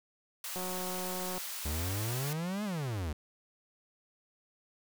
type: high-pass noise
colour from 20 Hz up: white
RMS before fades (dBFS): -40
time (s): 0.44-2.33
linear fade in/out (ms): 2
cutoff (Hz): 790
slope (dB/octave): 12
type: click train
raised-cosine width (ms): 1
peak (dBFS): -27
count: 151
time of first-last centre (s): 0.56-1.38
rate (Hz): 183
type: exponential two-way sweep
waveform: 45% pulse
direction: up then down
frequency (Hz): 71 to 216.7 to 71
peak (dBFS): -33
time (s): 1.65-3.13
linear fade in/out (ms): 5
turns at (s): 2.64
effects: none